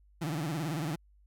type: tone with vibrato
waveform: 30% pulse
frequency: 155.56 Hz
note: D#3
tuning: in tune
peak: -29 dBFS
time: 0.21-0.96 s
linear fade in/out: 10 ms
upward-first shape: sine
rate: 18 Hz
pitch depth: 170 cents each way
effects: added 50 Hz sine -59 dBFS peak until 1.26 s